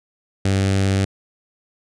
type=tone with notch filter; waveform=sawtooth; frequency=97.2 Hz; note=G2; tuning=14 cents flat; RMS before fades=-18 dBFS; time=0.45-1.05 s; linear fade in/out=5 ms; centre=1000 Hz; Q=1.5; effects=resampled to 22050 Hz